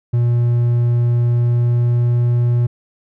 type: tone with pitch glide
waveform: triangle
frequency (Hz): 119.7 to 120.39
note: A#2 to B2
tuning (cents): +46 to -44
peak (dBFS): -10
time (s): 0.13-2.67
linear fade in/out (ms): 10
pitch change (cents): +10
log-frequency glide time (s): 1.21-2.27
effects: none